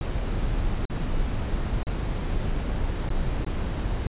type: noise with dropouts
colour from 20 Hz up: brown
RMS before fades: -26 dBFS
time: 0.01-4.07 s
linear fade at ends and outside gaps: 2 ms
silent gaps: 0.854-0.898 / 1.832-1.868 / 3.091-3.103 / 3.448-3.464 s
effects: resampled to 8000 Hz